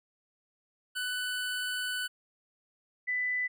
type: tone pair in turn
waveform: 25% pulse / sine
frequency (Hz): 1494 / 1994.3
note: F#6 / B6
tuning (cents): +16 / +16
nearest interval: perfect fourth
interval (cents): 500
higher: second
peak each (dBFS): -28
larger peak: neither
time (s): 0.95-2.08 / 3.07-3.48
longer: first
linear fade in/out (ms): 20
effects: none